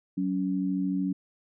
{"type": "tone pair together", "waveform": "sine", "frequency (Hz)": [187.2, 280.5], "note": ["F#3", "C#4"], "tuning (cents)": [20, 21], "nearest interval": "perfect fifth", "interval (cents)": 701, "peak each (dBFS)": -28, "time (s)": [0.17, 1.13], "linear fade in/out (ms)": 10, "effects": []}